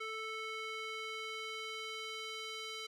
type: tone with band-pass filter sweep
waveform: square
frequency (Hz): 440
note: A4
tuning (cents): 0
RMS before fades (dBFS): -43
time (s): 0-2.87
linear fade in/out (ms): 10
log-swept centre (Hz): 2000 to 3500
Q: 1.4
effects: none